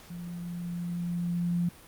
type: tone with level ramp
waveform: sine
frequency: 173.7 Hz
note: F3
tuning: 9 cents flat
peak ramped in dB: -37 to -24 dBFS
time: 0.1-1.69 s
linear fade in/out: 5 ms
effects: pink hiss -52 dBFS RMS until 1.87 s + Opus 48 kbps